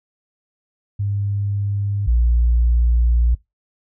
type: tone pair in turn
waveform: sine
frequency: 100.9 / 58.81 Hz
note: G#2 / A#1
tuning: -49 / +16 cents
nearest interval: major sixth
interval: 935 cents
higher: first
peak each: -18 / -11 dBFS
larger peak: second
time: 0.99-2.07 / 2.07-3.35 s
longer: second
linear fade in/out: 10 ms
effects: noise-tail reverb RT60 0.2 s tail -23 dB re dry + tanh soft clip ceiling -9 dBFS